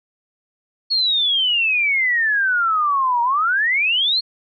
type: exponential two-way sweep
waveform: sine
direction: down then up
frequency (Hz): 4376 to 932.3 to 4358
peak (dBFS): -15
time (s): 0.9-4.21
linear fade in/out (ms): 20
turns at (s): 3.22
effects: none